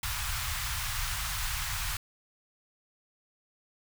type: band-stop noise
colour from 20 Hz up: pink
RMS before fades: -33 dBFS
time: 0.03-1.97 s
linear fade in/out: 2 ms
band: 110 to 1000 Hz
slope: 24 dB/octave
effects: none